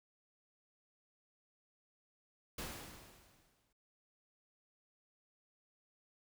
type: noise with exponential decay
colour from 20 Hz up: pink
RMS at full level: -42 dBFS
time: 2.58-3.73 s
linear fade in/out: 5 ms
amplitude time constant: 250 ms
effects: none